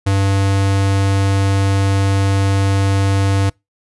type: tone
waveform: square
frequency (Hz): 98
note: G2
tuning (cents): 0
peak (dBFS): -13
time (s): 0.06-3.5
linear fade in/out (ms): 10
effects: noise-tail reverb RT60 0.2 s tail -25 dB re dry + resampled to 24000 Hz